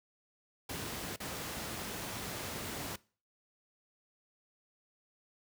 pink noise with dropouts, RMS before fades -40 dBFS, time 0.69-2.96 s, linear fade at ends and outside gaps 5 ms, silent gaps 1.162-1.201 s, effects noise-tail reverb RT60 0.4 s tail -22 dB re dry + high-pass 80 Hz 12 dB/octave

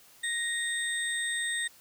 sine tone cluster, 1873 / 3669 / 8350 Hz, A#6 / A#7 / C9, +8 / -28 / -5 cents, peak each -31 / -35 / -35 dBFS, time 0.23-1.68 s, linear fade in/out 10 ms, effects white hiss -57 dBFS RMS until 1.8 s

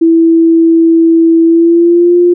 sine tone with pitch glide, 329.6 to 351.2 Hz, E4 to F4, 0 to +10 cents, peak -3 dBFS, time 0.01-2.34 s, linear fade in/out 10 ms, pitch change +110 cents, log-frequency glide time 1.44-2.16 s, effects none

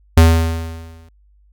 square tone with exponential decay, 82 Hz, E2, 9 cents flat, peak -4 dBFS, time 0.17-1.09 s, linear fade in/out 5 ms, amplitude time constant 200 ms, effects added 50 Hz sine -49 dBFS peak until 1.52 s

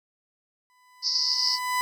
30% pulse tone with exponential growth, 1000 Hz, B5, 21 cents sharp, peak -19 dBFS, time 0.7-1.81 s, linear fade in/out 0 ms, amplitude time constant 240 ms
white band-pass noise, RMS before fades -25 dBFS, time 1.02-1.59 s, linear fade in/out 50 ms, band 4600 to 5300 Hz, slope 96 dB/octave
effects none

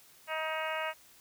harmonic tone, 315.7 Hz, D#4, 25 cents sharp, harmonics 2 / 3 / 4 / 5 / 6 / 7 / 8 / 9, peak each -37 / -39 / -40 / -41 / -42 / -42 / -43 / -44 dBFS, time 0.27-0.94 s, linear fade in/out 50 ms, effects white hiss -59 dBFS RMS until 1.2 s

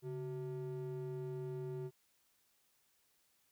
triangle ring-modulated tone, 258.5 Hz, C4, 21 cents flat, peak -35 dBFS, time 0.02-1.91 s, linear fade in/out 50 ms, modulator 118 Hz, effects white hiss -75 dBFS RMS until 3.51 s

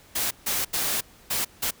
white noise bursts at uneven times, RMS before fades -26 dBFS, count 5, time 0.15-0.31 / 0.46-0.65 / 0.73-1.01 / 1.3-1.45 / 1.62-1.71 s, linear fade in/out 10 ms, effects pink hiss -53 dBFS RMS until 1.8 s

